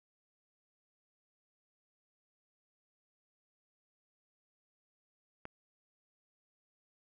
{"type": "click", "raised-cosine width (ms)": 0.5, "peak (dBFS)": -28, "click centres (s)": 5.454, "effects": []}